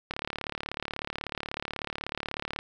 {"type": "click train", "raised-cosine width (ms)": 0.3, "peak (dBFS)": -16, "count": 91, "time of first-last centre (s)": [0.11, 2.589], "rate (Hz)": 36.3, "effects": []}